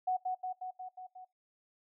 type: tone with echo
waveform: sine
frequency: 740 Hz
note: F#5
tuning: in tune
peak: -28 dBFS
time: 0.07-0.17 s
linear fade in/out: 10 ms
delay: 180 ms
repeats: 6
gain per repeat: -3 dB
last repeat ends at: 1.25 s
effects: noise-tail reverb RT60 0.2 s tail -21 dB re dry